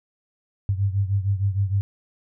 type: beating tone pair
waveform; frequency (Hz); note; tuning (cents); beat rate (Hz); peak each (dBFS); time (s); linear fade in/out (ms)
sine; 97 / 103.5; G2 / G#2; -18 / -5; 6.5; -21 / -25; 0.69-1.81; 0
effects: none